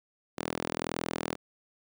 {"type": "tone with high-pass filter", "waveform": "sawtooth", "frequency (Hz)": 41.2, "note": "E1", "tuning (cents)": 0, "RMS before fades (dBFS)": -35, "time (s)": [0.37, 1.36], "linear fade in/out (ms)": 20, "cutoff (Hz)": 280, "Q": 0.94, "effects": []}